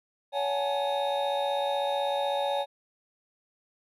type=tone cluster; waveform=triangle; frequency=564 / 737 / 831 / 887 / 3711 Hz; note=C#5 / F#5 / G#5 / A5 / A#7; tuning=+30 / -7 / +1 / +14 / -9 cents; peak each=-27 / -34 / -29 / -35 / -36 dBFS; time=0.32-2.66 s; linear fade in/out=50 ms; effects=none